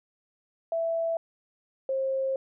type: tone pair in turn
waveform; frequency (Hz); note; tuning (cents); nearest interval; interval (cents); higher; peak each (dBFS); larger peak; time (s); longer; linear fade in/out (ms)
sine; 662 / 533.5; E5 / C5; +7 / +34; major third; 373; first; -25; neither; 0.72-1.17 / 1.89-2.36; second; 2
effects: none